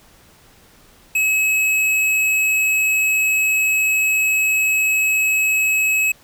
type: tone with hard clipping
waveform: triangle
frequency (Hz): 2569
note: E7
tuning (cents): -45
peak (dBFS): -16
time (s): 1.15-6.12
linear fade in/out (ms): 5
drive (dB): 17
effects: pink hiss -50 dBFS RMS until 6.23 s